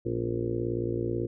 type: harmonic tone with a mistuned harmonic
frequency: 58.27 Hz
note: A#1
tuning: in tune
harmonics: 1 / 2 / 3 / 4 / 5 / 6 / 7 / 8 / 9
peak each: -42 / -33 / -42 / -39 / -38 / -31 / -38 / -36 / -43 dBFS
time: 0.05-1.27 s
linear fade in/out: 10 ms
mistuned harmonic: 4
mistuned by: +82 cents
effects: none